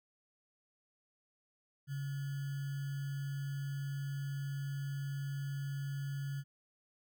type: tone with sample-and-hold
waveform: sine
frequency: 139.2 Hz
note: C#3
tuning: 8 cents sharp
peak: -36 dBFS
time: 1.87-6.44 s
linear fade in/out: 50 ms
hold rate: 1575 Hz
effects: none